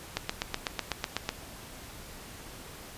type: click train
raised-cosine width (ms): 0.2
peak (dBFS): -11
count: 10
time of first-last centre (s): 0.17-1.291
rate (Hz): 8.03
effects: pink hiss -46 dBFS RMS until 2.97 s + resampled to 32000 Hz